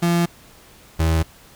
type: tone pair in turn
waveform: 35% pulse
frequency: 171.3 / 80.84 Hz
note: F3 / E2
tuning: -33 / -33 cents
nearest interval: octave + minor second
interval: 1300 cents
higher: first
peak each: -14 dBFS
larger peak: neither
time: 0.02-0.26 / 0.99-1.23 s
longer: neither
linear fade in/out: 10 ms
effects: pink hiss -48 dBFS RMS until 1.55 s